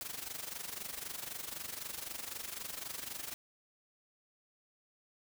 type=noise with amplitude modulation; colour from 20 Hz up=white; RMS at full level=-40 dBFS; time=0.01-3.34 s; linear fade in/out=0 ms; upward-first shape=sine; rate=23.9 Hz; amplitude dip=75%; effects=none